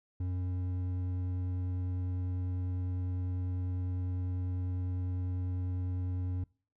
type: tone with hard clipping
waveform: triangle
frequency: 91 Hz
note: F#2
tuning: 28 cents flat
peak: -33 dBFS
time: 0.2-6.44 s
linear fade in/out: 5 ms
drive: 10 dB
effects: noise-tail reverb RT60 0.4 s tail -24 dB re dry